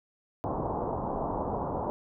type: low-pass noise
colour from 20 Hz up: white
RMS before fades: -32 dBFS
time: 0.44-1.9 s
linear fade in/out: 0 ms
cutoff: 1000 Hz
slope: 48 dB/octave
effects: none